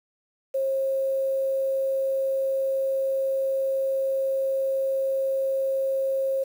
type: tone with quantisation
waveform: sine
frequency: 537 Hz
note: C5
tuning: 45 cents sharp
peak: -22 dBFS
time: 0.54-6.44 s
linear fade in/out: 10 ms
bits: 8
effects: none